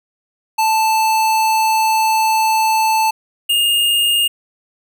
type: tone pair in turn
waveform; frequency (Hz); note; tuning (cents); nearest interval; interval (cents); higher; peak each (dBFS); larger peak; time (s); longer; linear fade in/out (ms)
square; 880 / 2832; A5 / F7; 0 / +23; octave + minor sixth; 2023; second; -13; neither; 0.58-3.11 / 3.49-4.28; first; 10
effects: none